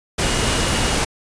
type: tone in noise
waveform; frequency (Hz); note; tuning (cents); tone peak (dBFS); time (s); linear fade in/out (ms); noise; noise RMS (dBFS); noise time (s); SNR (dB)
sine; 2875; F7; +50; -30; 0.22-0.96; 10; pink; -19; 0.18-1.05; -14
effects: resampled to 22050 Hz